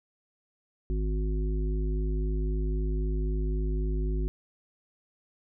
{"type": "harmonic tone", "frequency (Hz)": 51.91, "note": "G#1", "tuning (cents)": 0, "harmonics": [1, 3, 5, 7], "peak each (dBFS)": [-26, -37, -40, -38], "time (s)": [0.9, 4.28], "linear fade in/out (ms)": 0, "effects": []}